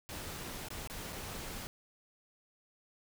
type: noise with dropouts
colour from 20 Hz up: pink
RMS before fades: -43 dBFS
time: 0.09-1.67 s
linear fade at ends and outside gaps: 0 ms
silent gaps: 0.685-0.704 / 0.874-0.899 / 1.125-1.129 s
effects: none